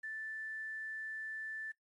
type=tone with quantisation; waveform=sine; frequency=1760 Hz; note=A6; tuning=in tune; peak=-40 dBFS; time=0.03-1.72 s; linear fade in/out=10 ms; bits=11; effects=noise-tail reverb RT60 0.1 s tail -17 dB re dry + MP3 48 kbps